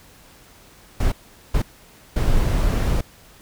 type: noise bursts at uneven times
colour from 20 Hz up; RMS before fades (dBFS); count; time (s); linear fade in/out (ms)
brown; -18; 3; 1-1.12 / 1.54-1.62 / 2.16-3.01; 5
effects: pink hiss -49 dBFS RMS until 3.41 s

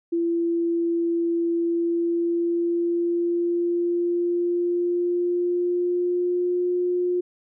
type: tone with pitch glide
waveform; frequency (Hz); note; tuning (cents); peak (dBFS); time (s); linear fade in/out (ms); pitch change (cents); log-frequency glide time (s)
sine; 338.1 to 357; E4 to F4; +44 to +38; -20; 0.12-7.21; 10; +94; 1.54-6.71
effects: none

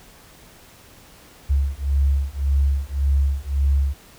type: beating tone pair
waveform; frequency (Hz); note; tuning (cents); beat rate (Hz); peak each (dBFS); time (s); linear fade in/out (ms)
sine; 68.5 / 70.3; C#2 / C#2; -20 / +25; 1.8; -20; 1.49-3.94; 20
effects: pink hiss -48 dBFS RMS until 4.18 s

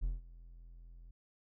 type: tone with ADSR envelope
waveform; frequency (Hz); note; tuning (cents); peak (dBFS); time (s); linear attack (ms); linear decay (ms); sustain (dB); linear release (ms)
triangle; 42.24; E1; +43; -28; 0.01-1.11; 28; 170; -21; 6
effects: none

